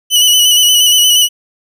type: tone with vibrato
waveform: sawtooth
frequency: 2968 Hz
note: F#7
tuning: 5 cents sharp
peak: -3 dBFS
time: 0.1-1.29 s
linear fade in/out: 50 ms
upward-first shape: square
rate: 8.5 Hz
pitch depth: 29 cents each way
effects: none